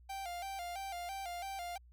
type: tone with vibrato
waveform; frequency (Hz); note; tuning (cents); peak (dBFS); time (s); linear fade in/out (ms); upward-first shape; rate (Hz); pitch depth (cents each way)
45% pulse; 740; F#5; 0; -40; 0.09-1.78; 10; square; 3; 95
effects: added 60 Hz sine -57 dBFS peak until 1.92 s